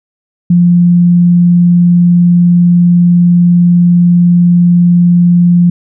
sine tone with vibrato, 174.61 Hz, F3, in tune, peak -3 dBFS, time 0.5-5.7 s, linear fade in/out 5 ms, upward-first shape sine, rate 20 Hz, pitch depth 14 cents each way, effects none

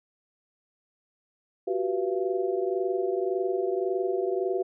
sine tone cluster, 362 / 383.8 / 488.5 / 680 Hz, F#4 / G4 / B4 / F5, -38 / -37 / -19 / -46 cents, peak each -31 / -27 / -33 / -34 dBFS, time 1.67-4.63 s, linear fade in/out 10 ms, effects none

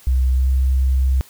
sine tone with pitch glide, 64.1 to 65.48 Hz, C2 to C2, -35 to +2 cents, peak -13 dBFS, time 0.07-1.21 s, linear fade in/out 0 ms, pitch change +37 cents, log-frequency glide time 0.33-0.49 s, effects white hiss -47 dBFS RMS until 1.29 s

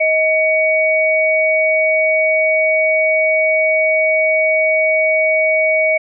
sine tone pair together, 631.4 / 2250 Hz, D#5 / C#7, +25 / +25 cents, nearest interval octave + minor seventh, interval 2200 cents, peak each -14 dBFS, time 0-5.98 s, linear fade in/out 10 ms, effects none

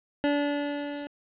25% pulse tone with level ramp, 288.9 Hz, D4, 28 cents flat, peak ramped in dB -18 to -31 dBFS, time 0.24-1.07 s, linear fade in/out 0 ms, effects resampled to 8000 Hz + 9-bit

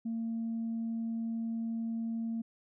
sine tone, 227.8 Hz, A#3, 40 cents flat, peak -31 dBFS, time 0.05-2.42 s, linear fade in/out 10 ms, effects tanh soft clip ceiling -29 dBFS

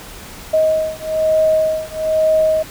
sine beating tone pair, 629 / 630.1 Hz, D#5 / D#5, +19 / +22 cents, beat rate 1.1 Hz, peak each -16 dBFS, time 0.53-2.63 s, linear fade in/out 10 ms, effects pink hiss -35 dBFS RMS until 2.7 s

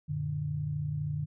sine tone cluster, 93.2 / 116.6 / 148.7 Hz, F#2 / A#2 / D3, +13 / +1 / +22 cents, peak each -39 / -40 / -31 dBFS, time 0.08-1.26 s, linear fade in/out 20 ms, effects none

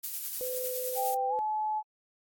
violet noise with tremolo, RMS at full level -33 dBFS, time 0.03-1.15 s, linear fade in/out 10 ms, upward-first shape sine, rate 9.8 Hz, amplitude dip 35%
sine tone, 505 Hz, B4, 39 cents sharp, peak -33 dBFS, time 0.41-1.39 s, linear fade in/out 0 ms
sine tone with pitch glide, 787 to 858.2 Hz, G5 to A5, +7 to -43 cents, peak -28 dBFS, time 0.95-1.83 s, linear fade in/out 50 ms, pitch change +150 cents, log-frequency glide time 1.29-1.34 s
effects AAC 64 kbps

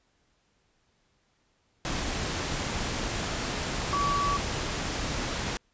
sine tone in noise, 1140 Hz, C#6, 48 cents sharp, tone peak -25 dBFS, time 3.93-4.37 s, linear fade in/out 0 ms, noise pink, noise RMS -31 dBFS, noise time 1.85-5.57 s, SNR +3 dB, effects pink hiss -70 dBFS RMS until 5.73 s + resampled to 16000 Hz

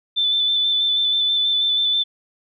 sine tone with vibrato, 3520 Hz, A7, in tune, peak -16 dBFS, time 0.16-2.04 s, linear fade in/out 20 ms, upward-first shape square, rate 6.2 Hz, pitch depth 16 cents each way, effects none

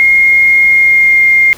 sine tone with pitch glide, 2138 to 2120 Hz, C7 to C7, +37 to +22 cents, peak -4 dBFS, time 0-1.53 s, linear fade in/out 0 ms, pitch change -15 cents, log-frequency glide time 0.64-1.22 s, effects pink hiss -34 dBFS RMS until 1.57 s

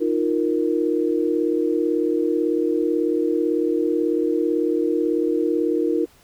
sine chord, Eb suspended second, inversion none, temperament equal, 311.1 / 349.2 / 466.2 Hz, Eb4 / F4 / Bb4, 0 / 0 / 0 cents, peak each -22 / -22 / -23 dBFS, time 0-6.06 s, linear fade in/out 20 ms, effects pink hiss -54 dBFS RMS until 6.23 s

